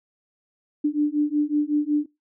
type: beating tone pair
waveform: sine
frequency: 293.7 / 299.1 Hz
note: D4 / D4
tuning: 0 / +32 cents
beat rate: 5.4 Hz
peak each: -22 dBFS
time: 0.84-2.06 s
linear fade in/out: 10 ms
effects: noise-tail reverb RT60 0.2 s tail -21 dB re dry